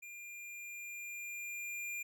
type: tone with level ramp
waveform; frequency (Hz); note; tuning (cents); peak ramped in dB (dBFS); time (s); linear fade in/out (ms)
square; 2400; D7; +37; -48 to -39; 0.02-2.03; 10
effects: none